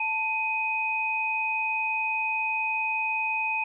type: tone pair together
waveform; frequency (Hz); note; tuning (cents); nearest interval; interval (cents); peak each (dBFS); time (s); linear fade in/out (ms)
sine; 885.7 / 2505; A5 / D#7; +11 / +11; octave + tritone; 1800; -30 / -26; 0-3.64; 5
effects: none